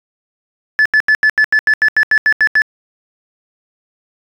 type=tone bursts; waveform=sine; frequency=1732 Hz; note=A6; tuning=28 cents flat; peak=-5 dBFS; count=13; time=0.79-2.619 s; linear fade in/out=0 ms; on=65 ms; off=82 ms; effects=tanh soft clip ceiling -6 dBFS